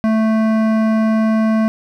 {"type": "tone with hard clipping", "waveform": "sine", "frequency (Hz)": 220.2, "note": "A3", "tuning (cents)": 2, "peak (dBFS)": -14, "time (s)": [0.04, 1.68], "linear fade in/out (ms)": 0, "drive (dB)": 14, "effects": []}